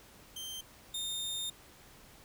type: tone pair in turn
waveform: sawtooth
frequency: 3136 / 3647 Hz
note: G7 / A#7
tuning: 0 / -39 cents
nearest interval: minor third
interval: 261 cents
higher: second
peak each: -37 / -32 dBFS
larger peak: second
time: 0.36-0.61 / 0.94-1.5 s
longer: second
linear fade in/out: 5 ms
effects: pink hiss -57 dBFS RMS until 2.24 s